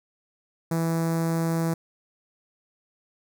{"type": "tone with notch filter", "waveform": "sawtooth", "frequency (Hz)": 164.81, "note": "E3", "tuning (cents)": 0, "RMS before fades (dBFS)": -25, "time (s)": [0.71, 1.74], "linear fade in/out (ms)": 5, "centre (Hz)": 3000, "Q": 0.55, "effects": []}